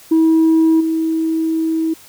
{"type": "tone with level steps", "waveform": "sine", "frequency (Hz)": 322.5, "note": "E4", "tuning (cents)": -38, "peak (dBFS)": [-7, -14], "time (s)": [0.11, 1.94], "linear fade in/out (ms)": 10, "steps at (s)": 0.8, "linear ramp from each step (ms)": 10, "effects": ["tanh soft clip ceiling -7 dBFS", "white hiss -43 dBFS RMS until 2.08 s"]}